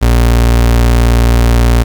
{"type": "tone", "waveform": "35% pulse", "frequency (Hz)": 58.7, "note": "A#1", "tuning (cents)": 13, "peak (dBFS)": -4, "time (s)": [0.01, 1.84], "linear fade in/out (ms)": 20, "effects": ["7-bit"]}